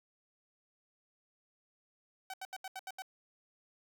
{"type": "tone bursts", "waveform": "sawtooth", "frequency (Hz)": 760, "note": "F#5", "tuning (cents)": 46, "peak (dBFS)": -37, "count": 7, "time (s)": [2.3, 3.021], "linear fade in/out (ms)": 2, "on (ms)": 37, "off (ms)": 77, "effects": []}